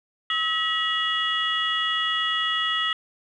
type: tone cluster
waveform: sine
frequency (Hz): 1287 / 1931 / 2879 / 3349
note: E6 / B6 / F#7 / G#7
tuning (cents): -42 / -39 / -48 / +14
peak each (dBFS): -27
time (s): 0.3-2.93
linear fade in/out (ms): 2
effects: tanh soft clip ceiling -12 dBFS

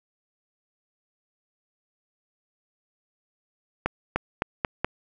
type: accelerating click train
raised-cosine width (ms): 0.5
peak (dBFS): -8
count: 5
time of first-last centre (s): 3.86-4.846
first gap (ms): 300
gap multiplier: 0.87
effects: none

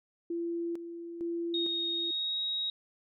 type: tone with tremolo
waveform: sine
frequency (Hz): 339.4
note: F4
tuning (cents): -49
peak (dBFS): -31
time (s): 0.3-2.11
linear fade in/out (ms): 5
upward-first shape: square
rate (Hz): 1.1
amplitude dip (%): 60
type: tone with pitch glide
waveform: sine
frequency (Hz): 3729 to 3792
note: A#7 to A#7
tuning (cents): 0 to +29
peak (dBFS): -30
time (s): 1.54-2.7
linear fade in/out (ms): 2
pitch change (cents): +29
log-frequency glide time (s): 1.94-2.4
effects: none

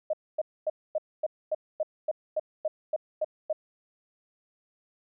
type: tone bursts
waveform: sine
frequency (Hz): 620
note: D#5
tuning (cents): -6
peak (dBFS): -24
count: 13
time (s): 0.1-3.529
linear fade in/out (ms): 5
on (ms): 33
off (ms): 250
effects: none

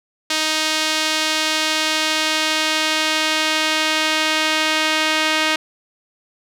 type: tone with band-pass filter sweep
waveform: sawtooth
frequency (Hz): 312.4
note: D#4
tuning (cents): +7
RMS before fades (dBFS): -19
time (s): 0.3-5.56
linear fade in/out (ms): 5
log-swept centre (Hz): 4200 to 2800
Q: 1
effects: none

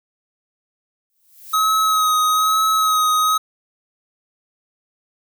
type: noise with exponential growth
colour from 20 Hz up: violet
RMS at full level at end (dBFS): -32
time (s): 1.1-1.54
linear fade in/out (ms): 0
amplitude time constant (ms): 94
type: tone with vibrato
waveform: square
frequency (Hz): 1271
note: D#6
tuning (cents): +36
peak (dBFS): -15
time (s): 1.53-3.38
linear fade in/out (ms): 10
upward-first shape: sine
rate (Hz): 1.1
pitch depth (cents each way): 24
effects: none

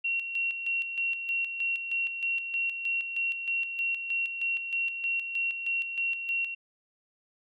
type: tone with tremolo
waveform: sine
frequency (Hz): 2737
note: F7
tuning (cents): -36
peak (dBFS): -26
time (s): 0.04-6.55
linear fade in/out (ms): 10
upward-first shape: square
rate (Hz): 3.2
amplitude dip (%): 55
effects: none

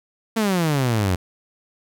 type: exponential sweep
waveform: sawtooth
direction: down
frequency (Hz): 230 to 87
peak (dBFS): -14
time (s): 0.36-1.16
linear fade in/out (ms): 10
effects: none

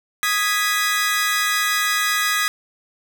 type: chord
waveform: sawtooth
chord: G# minor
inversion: second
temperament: equal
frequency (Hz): 1244.5 / 1661.2 / 1975.5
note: D#6 / G#6 / B6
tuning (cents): 0 / 0 / 0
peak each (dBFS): -19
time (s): 0.23-2.48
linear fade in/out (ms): 0
effects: 8-bit

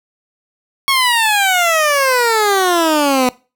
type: exponential sweep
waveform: 15% pulse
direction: down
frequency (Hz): 1108.7 to 246.9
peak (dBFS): -5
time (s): 0.88-3.29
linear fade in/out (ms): 0
effects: noise-tail reverb RT60 0.3 s tail -21 dB re dry

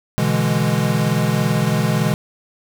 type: chord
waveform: square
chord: E dominant seventh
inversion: second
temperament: equal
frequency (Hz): 123.47 / 146.83 / 164.81 / 207.7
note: B2 / D3 / E3 / G#3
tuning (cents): 0 / 0 / 0 / 0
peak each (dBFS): -22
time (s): 0.18-2.14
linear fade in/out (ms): 0
effects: none

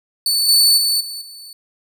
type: tone with level steps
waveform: sawtooth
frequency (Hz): 4486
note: C#8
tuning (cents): +20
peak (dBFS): -12 / -7 / -12 / -24 / -32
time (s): 0.26-1.53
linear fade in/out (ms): 2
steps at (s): 0.48 / 0.77 / 1 / 1.21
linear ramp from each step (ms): 10
effects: none

